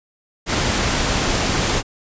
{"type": "noise", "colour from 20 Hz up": "pink", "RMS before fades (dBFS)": -19, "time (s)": [0.46, 1.83], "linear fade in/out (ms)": 50, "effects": ["resampled to 16000 Hz"]}